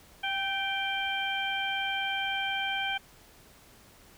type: harmonic tone with a mistuned harmonic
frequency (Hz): 786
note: G5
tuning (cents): +4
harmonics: 1 / 2 / 3 / 4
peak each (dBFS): -34 / -34 / -34 / -34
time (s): 0.23-2.98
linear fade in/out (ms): 10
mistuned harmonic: 2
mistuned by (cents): -25
effects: pink hiss -56 dBFS RMS until 4.17 s